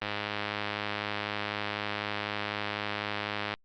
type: click train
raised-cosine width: 0.3 ms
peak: -15 dBFS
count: 367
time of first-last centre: 0.02-3.539 s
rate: 104 Hz
effects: low-pass 5000 Hz 12 dB/octave + Opus 24 kbps